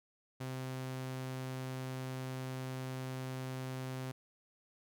sawtooth tone, 130 Hz, C3, 11 cents flat, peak -35 dBFS, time 0.4-4.12 s, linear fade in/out 10 ms, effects none

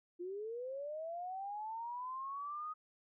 sine linear sweep, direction up, 342.4 to 1256 Hz, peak -40 dBFS, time 0.19-2.74 s, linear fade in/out 20 ms, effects none

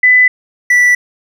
sine / triangle tone pair in turn, 2000 / 1965.6 Hz, B6 / B6, +21 / -9 cents, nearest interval unison, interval 30 cents, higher first, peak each -4 dBFS, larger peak neither, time 0.03-0.28 / 0.7-0.95 s, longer neither, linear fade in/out 5 ms, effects none

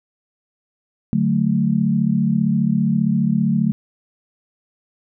sine chord, D major, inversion none, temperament equal, 146.83 / 185 / 220 Hz, D3 / F#3 / A3, 0 / 0 / 0 cents, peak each -21 / -19 / -18 dBFS, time 1.13-3.72 s, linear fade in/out 0 ms, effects none

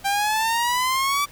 sawtooth exponential sweep, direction up, 785 to 1164 Hz, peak -16 dBFS, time 0.04-1.26 s, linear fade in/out 20 ms, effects pink hiss -47 dBFS RMS until 1.31 s

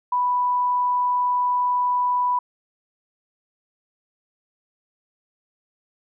sine tone, 987.8 Hz, B5, in tune, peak -18 dBFS, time 0.12-2.39 s, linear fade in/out 5 ms, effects none

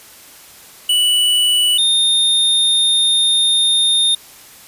square tone pair in turn, 2957 / 3650 Hz, F#7 / A#7, -2 / -37 cents, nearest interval major third, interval 365 cents, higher second, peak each -12 dBFS, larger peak neither, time 0.89-1.78 / 1.78-4.15 s, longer second, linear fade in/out 5 ms, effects white hiss -41 dBFS RMS until 4.67 s + resampled to 32000 Hz

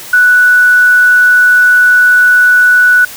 sine tone, 1480 Hz, F#6, in tune, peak -3 dBFS, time 0.13-3.05 s, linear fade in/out 5 ms, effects white hiss -28 dBFS RMS until 3.16 s

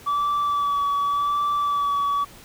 sine tone with vibrato, 1150 Hz, D6, 37 cents flat, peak -17 dBFS, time 0.06-2.25 s, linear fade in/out 20 ms, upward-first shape sine, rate 0.88 Hz, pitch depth 20 cents each way, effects tanh soft clip ceiling -19 dBFS + pink hiss -46 dBFS RMS until 2.44 s

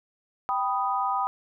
sine chord, G augmented, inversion none, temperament equal, 784 / 987.8 / 1244.5 Hz, G5 / B5 / D#6, 0 / 0 / 0 cents, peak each -28 dBFS, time 0.49-1.27 s, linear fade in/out 0 ms, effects none

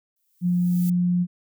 violet noise with exponential growth, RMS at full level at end -35 dBFS, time 0.16-0.9 s, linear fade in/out 5 ms, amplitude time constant 160 ms
sine tone, 177.4 Hz, F3, 27 cents sharp, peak -18 dBFS, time 0.41-1.27 s, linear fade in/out 50 ms
effects none

